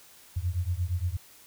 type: beating tone pair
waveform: sine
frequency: 84.9 / 93.5 Hz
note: F2 / F#2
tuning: -48 / +19 cents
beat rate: 8.6 Hz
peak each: -29 / -30 dBFS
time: 0.36-1.17 s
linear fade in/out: 10 ms
effects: white hiss -54 dBFS RMS until 1.46 s